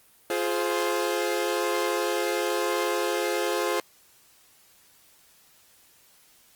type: chord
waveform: sawtooth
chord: F minor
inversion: none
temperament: equal with one note detuned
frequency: 349.2 / 420.9 / 523.3 Hz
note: F4 / Ab4 / C5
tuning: 0 / +23 / 0 cents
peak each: -25 dBFS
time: 0.3-3.8 s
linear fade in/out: 2 ms
effects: white hiss -58 dBFS RMS until 6.55 s + Opus 32 kbps